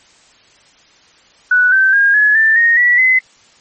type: tone with pitch steps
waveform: sine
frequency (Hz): 1480 / 1549.1 / 1621.4 / 1697.1 / 1776.4 / 1859.3 / 1946.1 / 2037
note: F#6 / G6 / G#6 / G#6 / A6 / A#6 / B6 / C7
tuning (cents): 0 / -21 / -42 / +37 / +16 / -5 / -26 / -47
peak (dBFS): -7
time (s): 1.51-3.19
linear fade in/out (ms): 5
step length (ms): 210
effects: white hiss -48 dBFS RMS until 3.6 s + MP3 32 kbps